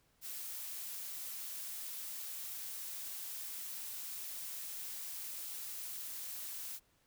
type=noise; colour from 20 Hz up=blue; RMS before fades=-44 dBFS; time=0.21-6.8 s; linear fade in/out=50 ms; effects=pink hiss -73 dBFS RMS until 7.06 s